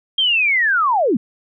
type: linear sweep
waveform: sine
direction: down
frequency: 3232 to 190 Hz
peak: -13 dBFS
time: 0.18-1.17 s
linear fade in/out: 5 ms
effects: none